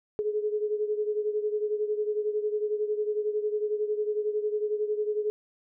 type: beating tone pair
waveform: sine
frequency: 420.5 / 431.5 Hz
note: G#4 / A4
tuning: +22 / -34 cents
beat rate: 11 Hz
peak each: -27 / -32 dBFS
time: 0.19-5.3 s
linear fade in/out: 0 ms
effects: none